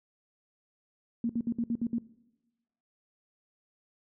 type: tone bursts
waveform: sine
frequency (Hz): 233.1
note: A#3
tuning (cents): 0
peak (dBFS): -26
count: 7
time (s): 1.24-1.984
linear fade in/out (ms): 2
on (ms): 54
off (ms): 61
effects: noise-tail reverb RT60 1.0 s tail -19 dB re dry